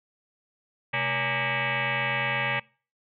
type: tone with frequency modulation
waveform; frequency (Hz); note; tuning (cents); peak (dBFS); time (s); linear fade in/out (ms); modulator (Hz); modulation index
sine; 130.81; C3; 0; -24; 0.93-2.6; 10; 350; 7.4
effects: noise-tail reverb RT60 0.4 s tail -25 dB re dry